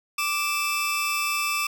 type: tone pair together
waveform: sawtooth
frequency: 1174.7 / 2637 Hz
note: D6 / E7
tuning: 0 / 0 cents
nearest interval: octave + major second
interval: 1400 cents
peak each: -23 dBFS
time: 0.18-1.67 s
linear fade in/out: 5 ms
effects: none